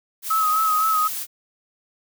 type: noise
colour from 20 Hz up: blue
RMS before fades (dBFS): -29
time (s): 0.22-1.27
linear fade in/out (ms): 50
type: tone with vibrato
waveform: sine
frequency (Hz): 1276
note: D#6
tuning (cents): +43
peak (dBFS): -17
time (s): 0.3-1.08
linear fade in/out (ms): 10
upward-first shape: sine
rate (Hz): 3.9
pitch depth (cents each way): 40
effects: none